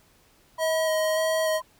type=tone with vibrato; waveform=square; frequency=634 Hz; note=D#5; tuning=32 cents sharp; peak=-23 dBFS; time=0.58-1.61 s; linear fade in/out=50 ms; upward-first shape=square; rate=1.7 Hz; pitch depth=12 cents each way
type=tone with pitch glide; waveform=sine; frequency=987.8 to 1020.3 Hz; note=B5 to C6; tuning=0 to -44 cents; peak=-33 dBFS; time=0.58-1.62 s; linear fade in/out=5 ms; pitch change=+56 cents; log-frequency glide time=0.72-1.05 s
effects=pink hiss -60 dBFS RMS until 1.79 s